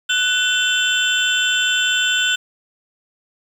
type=tone cluster; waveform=sine; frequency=1490 / 2694 / 3069 / 3514 / 7370 Hz; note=F#6 / E7 / G7 / A7 / A#8; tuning=+12 / +37 / -37 / -3 / -21 cents; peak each=-18 / -24 / -21 / -21 / -26 dBFS; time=0.09-2.36 s; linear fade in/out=10 ms; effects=tanh soft clip ceiling -7 dBFS + 7-bit